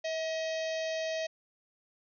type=harmonic tone with a mistuned harmonic; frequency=635 Hz; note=D#5; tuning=35 cents sharp; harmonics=1 / 3 / 4 / 5 / 6 / 7 / 8 / 9 / 10; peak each=-32 / -42 / -44 / -46 / -48 / -49 / -50 / -51 / -52 dBFS; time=0.04-1.27 s; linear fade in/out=10 ms; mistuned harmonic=1; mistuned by=+21 cents; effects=none